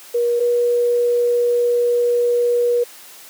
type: tone pair in turn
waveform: sine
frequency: 477 / 481.2 Hz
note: A#4 / B4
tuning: +40 / -45 cents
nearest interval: unison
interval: 15 cents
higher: second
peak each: -14 / -13 dBFS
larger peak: second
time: 0.14-0.4 / 0.4-2.84 s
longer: second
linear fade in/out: 10 ms
effects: white hiss -41 dBFS RMS until 3.29 s + high-pass 300 Hz 12 dB/octave